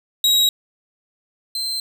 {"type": "tone pair in turn", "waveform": "40% pulse", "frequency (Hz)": [3829, 4117], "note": ["A#7", "C8"], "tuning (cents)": [46, -29], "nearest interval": "minor second", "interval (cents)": 125, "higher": "second", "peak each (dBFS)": [-12, -21], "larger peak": "first", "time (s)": [[0.24, 0.49], [1.55, 1.8]], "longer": "neither", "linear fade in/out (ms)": 2, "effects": []}